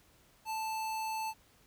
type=tone; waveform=square; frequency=880 Hz; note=A5; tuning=in tune; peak=-35 dBFS; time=0.45-1.34 s; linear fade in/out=50 ms; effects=pink hiss -65 dBFS RMS until 1.66 s